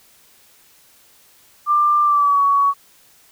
sine tone with pitch glide, 1188 to 1123.9 Hz, D6 to C#6, +20 to +24 cents, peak -12 dBFS, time 1.66-2.74 s, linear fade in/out 50 ms, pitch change -96 cents, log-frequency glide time 2.03-2.41 s, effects white hiss -52 dBFS RMS until 3.31 s

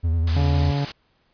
triangle tone with vibrato, 82.41 Hz, E2, in tune, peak -16 dBFS, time 0.03-0.72 s, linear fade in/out 20 ms, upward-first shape square, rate 9.9 Hz, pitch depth 46 cents each way
white noise, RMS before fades -31 dBFS, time 0.27-0.92 s, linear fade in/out 5 ms
harmonic tone, 141.8 Hz, C#3, 40 cents sharp, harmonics 1 / 2 / 3 / 4 / 5 / 6 / 7, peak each -21 / -30 / -35 / -36 / -35 / -38 / -44 dBFS, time 0.36-0.85 s, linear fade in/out 5 ms
effects pink hiss -65 dBFS RMS until 1.33 s + resampled to 11025 Hz

